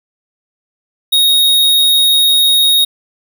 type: tone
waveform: square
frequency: 3751 Hz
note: A#7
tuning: 10 cents sharp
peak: -8 dBFS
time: 1.12-2.85 s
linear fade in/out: 10 ms
effects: none